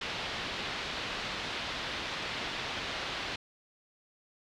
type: low-pass noise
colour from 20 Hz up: white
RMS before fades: -37 dBFS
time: 0.01-3.36 s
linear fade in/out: 5 ms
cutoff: 4000 Hz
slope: 24 dB/octave
effects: none